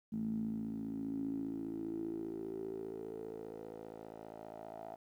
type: tone with band-pass filter sweep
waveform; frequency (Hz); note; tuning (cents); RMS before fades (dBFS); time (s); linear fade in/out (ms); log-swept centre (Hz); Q
10% pulse; 55; A1; 0; -42; 0.12-4.96; 10; 210 to 670; 8.6
effects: 12-bit